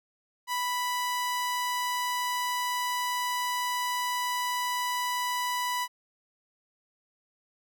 sawtooth tone, 987.8 Hz, B5, in tune, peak -24 dBFS, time 0.47-5.88 s, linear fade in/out 50 ms, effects none

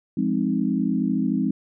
sine chord, F minor seventh, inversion none, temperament equal, 174.61 / 207.7 / 261.6 / 311.1 Hz, F3 / Ab3 / C4 / Eb4, 0 / 0 / 0 / 0 cents, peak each -27 / -24 / -24 / -28 dBFS, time 0.17-1.51 s, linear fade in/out 5 ms, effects none

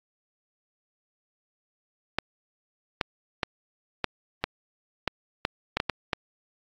clicks, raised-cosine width 0.3 ms, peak -8 dBFS, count 11, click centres 2.186 / 3.012 / 3.432 / 4.043 / 4.44 / 5.077 / 5.451 / 5.77 / 5.801 / 5.897 / 6.132 s, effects AAC 64 kbps

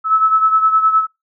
sine beating tone pair, 1300 / 1309.7 Hz, E6 / E6, -24 / -12 cents, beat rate 9.7 Hz, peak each -11 / -17 dBFS, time 0.04-1.07 s, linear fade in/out 50 ms, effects noise-tail reverb RT60 0.2 s tail -24 dB re dry

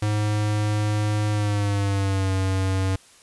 square tone with pitch glide, 105.5 to 95.08 Hz, G#2 to F#2, +28 to +48 cents, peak -21 dBFS, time 0.02-2.96 s, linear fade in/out 5 ms, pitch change -180 cents, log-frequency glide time 1.31-2.32 s, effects white hiss -52 dBFS RMS until 3.22 s + resampled to 24000 Hz

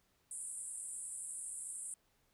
white band-pass noise, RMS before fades -45 dBFS, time 0.31-1.94 s, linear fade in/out 2 ms, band 8000 to 10000 Hz, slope 96 dB/octave, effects pink hiss -75 dBFS RMS until 2.33 s

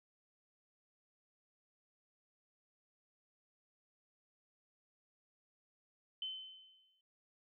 sine tone with exponential decay, 3061 Hz, G7, 42 cents flat, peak -37 dBFS, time 6.22-7.01 s, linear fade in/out 2 ms, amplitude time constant 170 ms, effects none

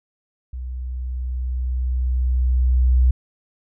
sine tone with level ramp, 62.8 Hz, B1, 30 cents sharp, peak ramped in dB -27 to -11 dBFS, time 0.53-3.11 s, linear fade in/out 5 ms, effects none

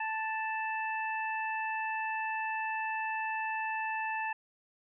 harmonic tone, 880 Hz, A5, in tune, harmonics 1 / 2 / 3, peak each -34 / -37 / -39 dBFS, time 0-4.33 s, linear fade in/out 5 ms, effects none

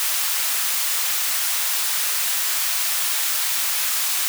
white high-pass noise, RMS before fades -22 dBFS, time 0-4.28 s, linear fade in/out 0 ms, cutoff 990 Hz, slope 12 dB/octave, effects none

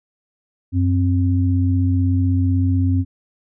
sine tone pair together, 93.44 / 264.3 Hz, F#2 / C4, +18 / +18 cents, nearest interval octave + tritone, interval 1800 cents, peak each -15 / -20 dBFS, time 0.72-3.05 s, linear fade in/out 50 ms, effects none

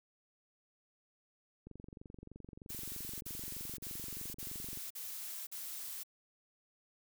click train, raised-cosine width 3 ms, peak -37 dBFS, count 73, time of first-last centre 1.67-4.773 s, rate 23.2 Hz
blue noise bursts, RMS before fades -44 dBFS, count 6, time 2.69-6.035 s, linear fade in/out 10 ms, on 520 ms, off 45 ms
effects none

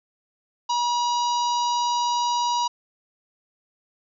harmonic tone, 963 Hz, B5, 44 cents flat, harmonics 1 / 3 / 4 / 5 / 6 / 7, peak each -21 / -35 / -33 / -34 / -36 / -41 dBFS, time 0.69-2.68 s, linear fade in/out 10 ms, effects none

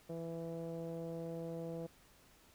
sawtooth tone with low-pass filter, 165.9 Hz, E3, 11 cents sharp, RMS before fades -43 dBFS, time 0.09-1.87 s, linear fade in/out 10 ms, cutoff 560 Hz, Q 4.2, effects pink hiss -65 dBFS RMS until 2.54 s

